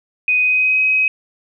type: tone with pitch glide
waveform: sine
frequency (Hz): 2497 to 2533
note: D#7 to D#7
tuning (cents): +6 to +30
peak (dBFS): -12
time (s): 0.28-1.08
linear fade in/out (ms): 2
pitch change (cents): +24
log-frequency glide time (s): 0.4-0.81
effects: none